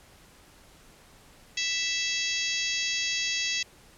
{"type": "harmonic tone with a mistuned harmonic", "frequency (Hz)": 659.3, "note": "E5", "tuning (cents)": 0, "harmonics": [3, 4, 5, 6, 7, 8, 9, 10], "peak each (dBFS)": [-35, -32, -34, -36, -35, -36, -40, -35], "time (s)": [1.57, 3.63], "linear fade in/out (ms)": 5, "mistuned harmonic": 6, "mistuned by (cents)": -17, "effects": ["pink hiss -55 dBFS RMS until 3.97 s", "low-pass 12000 Hz 12 dB/octave"]}